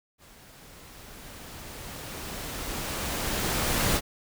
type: noise with level ramp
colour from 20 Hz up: pink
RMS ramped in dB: -53 to -24 dBFS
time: 0.18-4.01 s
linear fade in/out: 50 ms
effects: none